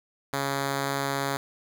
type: tone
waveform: 5% pulse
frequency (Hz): 138.59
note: C#3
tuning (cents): 0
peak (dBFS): -15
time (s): 0.33-1.37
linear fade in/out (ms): 2
effects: none